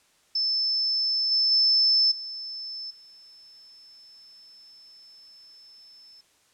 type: tone with level steps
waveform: sine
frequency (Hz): 5270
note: E8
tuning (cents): -1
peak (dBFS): -22 / -19 / -17 / -33 / -48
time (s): 0.35-6.21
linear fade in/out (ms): 5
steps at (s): 1.31 / 1.51 / 2.11 / 2.9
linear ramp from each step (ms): 10
effects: white hiss -63 dBFS RMS until 6.53 s + low-pass 9000 Hz 12 dB/octave